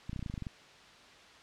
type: clicks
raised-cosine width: 5 ms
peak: -26 dBFS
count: 11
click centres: 0.095 / 0.131 / 0.162 / 0.193 / 0.227 / 0.262 / 0.299 / 0.34 / 0.378 / 0.423 / 0.468 s
effects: white hiss -55 dBFS RMS until 1.42 s + low-pass 4000 Hz 12 dB/octave